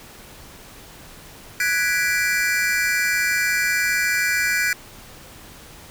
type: chord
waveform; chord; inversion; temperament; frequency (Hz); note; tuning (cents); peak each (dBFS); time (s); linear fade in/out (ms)
square; G# half-diminished seventh; third; equal; 1480 / 1661.2 / 1975.5 / 2349; F#6 / G#6 / B6 / D7; 0 / 0 / 0 / 0; -25; 1.6-4.73; 2
effects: pink hiss -43 dBFS RMS until 5.9 s